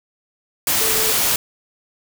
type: tone in noise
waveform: sine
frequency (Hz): 440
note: A4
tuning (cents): 0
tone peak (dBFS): -26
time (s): 0.81-1.12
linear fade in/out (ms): 2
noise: white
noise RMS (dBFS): -18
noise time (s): 0.67-1.36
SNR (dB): -11
effects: none